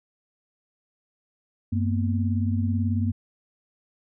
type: tone cluster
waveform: sine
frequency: 96.1 / 229.4 / 247.7 Hz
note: G2 / A#3 / B3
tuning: -34 / -28 / +5 cents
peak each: -23 / -27 / -31 dBFS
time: 1.72-3.12 s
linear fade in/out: 10 ms
effects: none